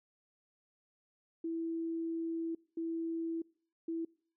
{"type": "tone bursts at uneven times", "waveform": "sine", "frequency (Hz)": 329.6, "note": "E4", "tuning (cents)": 0, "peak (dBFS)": -34, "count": 3, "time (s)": [[1.44, 2.55], [2.77, 3.42], [3.88, 4.05]], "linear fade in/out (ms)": 5, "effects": ["noise-tail reverb RT60 0.5 s tail -25 dB re dry"]}